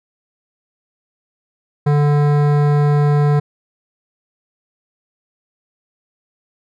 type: tone with hard clipping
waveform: sine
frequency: 146.3 Hz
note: D3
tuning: 6 cents flat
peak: -13 dBFS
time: 1.86-3.4 s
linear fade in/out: 10 ms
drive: 16 dB
effects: none